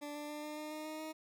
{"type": "tone with pitch steps", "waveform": "20% pulse", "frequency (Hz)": [292.7, 295.6, 298.5, 301.5, 304.4, 307.4, 310.5, 313.5], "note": ["D4", "D4", "D4", "D4", "D#4", "D#4", "D#4", "D#4"], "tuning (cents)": [-6, 11, 28, 46, -38, -21, -3, 13], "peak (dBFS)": -37, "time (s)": [0.01, 1.13], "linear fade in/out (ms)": 20, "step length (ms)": 140, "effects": []}